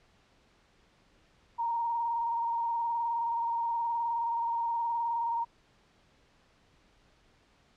sine tone with vibrato, 932.3 Hz, A#5, in tune, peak -28 dBFS, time 1.58-5.45 s, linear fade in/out 20 ms, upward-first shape square, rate 19 Hz, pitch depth 22 cents each way, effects pink hiss -65 dBFS RMS until 7.76 s + low-pass 5000 Hz 12 dB/octave

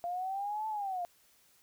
sine linear two-way sweep, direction up then down, 689 to 880 to 689 Hz, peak -33 dBFS, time 0.04-1.05 s, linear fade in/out 0 ms, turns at 0.68 s, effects white hiss -66 dBFS RMS until 1.62 s

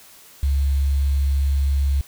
sine tone with quantisation, 69.3 Hz, C#2, in tune, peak -16 dBFS, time 0.43-2.01 s, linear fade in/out 0 ms, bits 7, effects white hiss -47 dBFS RMS until 2.07 s

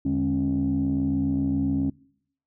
sine tone cluster, 82.3 / 147.4 / 206.3 / 273.6 Hz, E2 / D3 / G#3 / C#4, -2 / +7 / -11 / -23 cents, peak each -30 / -30 / -29 / -22 dBFS, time 0.05-1.9 s, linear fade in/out 5 ms, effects noise-tail reverb RT60 0.7 s tail -25 dB re dry + tanh soft clip ceiling -16 dBFS

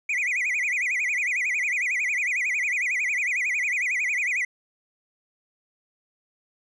triangle tone with vibrato, 2208 Hz, C#7, 7 cents flat, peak -21 dBFS, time 0.09-4.45 s, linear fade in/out 5 ms, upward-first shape sine, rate 11 Hz, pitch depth 220 cents each way, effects resampled to 24000 Hz

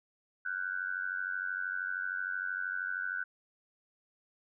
sine tone with amplitude modulation, 1500 Hz, F#6, 23 cents sharp, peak -29 dBFS, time 0.45-3.24 s, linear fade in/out 10 ms, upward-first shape sine, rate 93 Hz, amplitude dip 90%, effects none

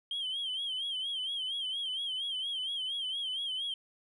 sine tone with vibrato, 3164 Hz, G7, 15 cents sharp, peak -31 dBFS, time 0.11-3.74 s, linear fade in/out 2 ms, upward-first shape sine, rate 4.3 Hz, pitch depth 93 cents each way, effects tanh soft clip ceiling -30 dBFS

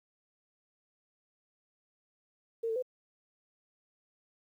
sine tone with pitch steps, 457 / 446.9 / 506 Hz, A#4 / A4 / B4, -34 / +27 / +42 cents, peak -30 dBFS, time 2.63-2.825 s, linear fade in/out 10 ms, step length 65 ms, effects 11-bit

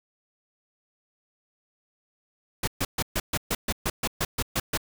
pink noise bursts, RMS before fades -26 dBFS, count 13, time 2.63-4.775 s, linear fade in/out 5 ms, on 45 ms, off 130 ms, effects none

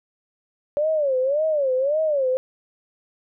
sine tone with vibrato, 569 Hz, C#5, 45 cents sharp, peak -18 dBFS, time 0.77-2.37 s, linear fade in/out 0 ms, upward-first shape sine, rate 1.8 Hz, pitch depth 190 cents each way, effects none

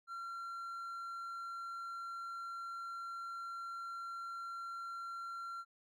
triangle tone, 1369 Hz, F6, 35 cents flat, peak -40 dBFS, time 0.07-5.65 s, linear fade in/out 50 ms, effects none

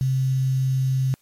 sine tone with quantisation, 131.7 Hz, C3, 12 cents sharp, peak -18 dBFS, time 0.01-1.14 s, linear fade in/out 0 ms, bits 7, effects white hiss -63 dBFS RMS until 1.21 s + MP3 64 kbps

